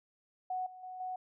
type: tone with level steps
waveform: sine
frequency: 740 Hz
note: F#5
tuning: in tune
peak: -33 / -48 / -42 / -36 dBFS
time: 0.5-1.16 s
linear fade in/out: 5 ms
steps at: 0.66 / 0.83 / 1 s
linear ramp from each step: 5 ms
effects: none